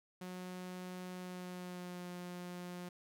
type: tone with pitch glide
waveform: sawtooth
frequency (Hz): 182.2 to 177.94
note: F#3 to F3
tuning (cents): -26 to +33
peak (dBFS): -40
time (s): 0.21-2.89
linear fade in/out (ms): 5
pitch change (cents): -41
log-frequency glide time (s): 1.15-2.08
effects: none